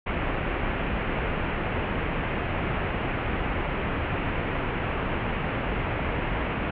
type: low-pass noise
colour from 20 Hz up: pink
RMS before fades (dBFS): -28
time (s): 0.06-6.71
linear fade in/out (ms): 10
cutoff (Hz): 2800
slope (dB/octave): 48
effects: none